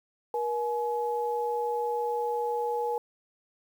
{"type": "tone pair together", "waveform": "sine", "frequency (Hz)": [476.7, 847], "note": ["A#4", "G#5"], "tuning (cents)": [39, 34], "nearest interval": "minor seventh", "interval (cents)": 995, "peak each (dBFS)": [-29, -30], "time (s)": [0.34, 2.98], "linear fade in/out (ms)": 2, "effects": ["9-bit"]}